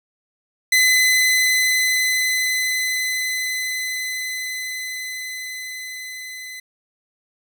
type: tone with level ramp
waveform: sawtooth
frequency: 2022 Hz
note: B6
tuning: 40 cents sharp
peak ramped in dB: -9 to -29 dBFS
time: 0.72-6.6 s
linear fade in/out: 5 ms
effects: none